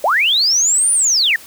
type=linear two-way sweep; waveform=sine; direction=up then down; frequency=523.3 to 9500 to 1693 Hz; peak=-11 dBFS; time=0.04-1.36 s; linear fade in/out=2 ms; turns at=0.92 s; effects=white hiss -39 dBFS RMS until 1.46 s